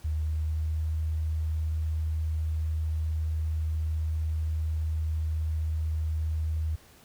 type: tone with pitch glide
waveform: sine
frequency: 77.3 to 78.74 Hz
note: D#2 to D#2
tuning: -11 to +21 cents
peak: -26 dBFS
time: 0.04-6.76 s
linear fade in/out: 10 ms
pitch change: +32 cents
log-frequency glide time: 0.15-0.79 s
effects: pink hiss -56 dBFS RMS until 7.04 s